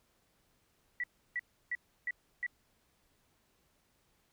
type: tone bursts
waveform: sine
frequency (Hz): 1953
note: B6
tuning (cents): -20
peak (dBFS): -32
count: 5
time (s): 1-2.465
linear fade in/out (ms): 2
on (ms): 37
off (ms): 320
effects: pink hiss -73 dBFS RMS until 4.32 s